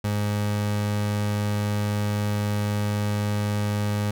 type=tone; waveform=30% pulse; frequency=103.83 Hz; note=G#2; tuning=in tune; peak=-20 dBFS; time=0.04-4.11 s; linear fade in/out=5 ms; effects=none